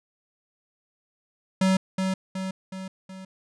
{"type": "tone with echo", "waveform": "square", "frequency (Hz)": 189.2, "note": "F#3", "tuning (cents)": 39, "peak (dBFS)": -19, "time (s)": [1.61, 1.77], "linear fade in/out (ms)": 5, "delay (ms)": 370, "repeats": 4, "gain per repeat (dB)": -5, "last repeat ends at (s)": 3.25, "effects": ["resampled to 22050 Hz"]}